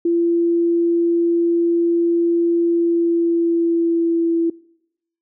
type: tone with pitch glide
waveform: sine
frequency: 340 to 333.6 Hz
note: F4 to E4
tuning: -46 to +21 cents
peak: -14 dBFS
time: 0.05-4.5 s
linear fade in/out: 5 ms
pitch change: -33 cents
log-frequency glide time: 2.62-4.38 s
effects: noise-tail reverb RT60 0.8 s tail -24 dB re dry